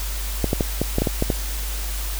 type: clicks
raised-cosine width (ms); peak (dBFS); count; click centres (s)
2; -6; 9; 0.443 / 0.531 / 0.608 / 0.816 / 0.984 / 1.02 / 1.072 / 1.224 / 1.302
effects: added 50 Hz sine -25 dBFS peak until 2.19 s + white hiss -32 dBFS RMS until 2.19 s